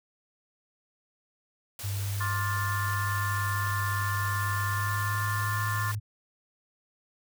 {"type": "noise", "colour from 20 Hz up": "white", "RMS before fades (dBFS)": -40, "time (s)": [1.79, 5.95], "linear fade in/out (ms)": 2}
{"type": "tone with pitch glide", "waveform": "sine", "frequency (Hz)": [99.7, 105.08], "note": ["G2", "G#2"], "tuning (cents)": [30, 21], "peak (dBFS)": -29, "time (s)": [1.83, 6], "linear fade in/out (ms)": 20, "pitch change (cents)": 91, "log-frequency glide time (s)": [4.57, 5.62]}
{"type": "chord", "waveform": "sine", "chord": "D minor seventh", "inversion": "third", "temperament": "just", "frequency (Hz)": [1057.2, 1174.7, 1409.6, 1762], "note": ["C6", "D6", "F6", "A6"], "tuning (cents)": [18, 0, 16, 2], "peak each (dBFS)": [-33, -39, -37, -34], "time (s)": [2.2, 5.92], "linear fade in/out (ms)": 10}
{"effects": []}